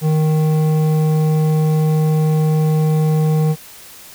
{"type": "tone with hard clipping", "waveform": "sine", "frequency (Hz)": 155.56, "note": "D#3", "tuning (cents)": 0, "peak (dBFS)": -14, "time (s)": [0.01, 3.56], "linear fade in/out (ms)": 50, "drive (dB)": 10, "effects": ["white hiss -39 dBFS RMS until 4.14 s"]}